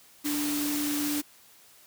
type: tone in noise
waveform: sine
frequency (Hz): 293.2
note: D4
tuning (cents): -3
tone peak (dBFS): -28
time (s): 0.24-1.22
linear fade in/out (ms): 20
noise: white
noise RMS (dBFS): -33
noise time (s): 0.24-1.22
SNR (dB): +2
effects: white hiss -56 dBFS RMS until 1.86 s + high-pass 60 Hz 12 dB/octave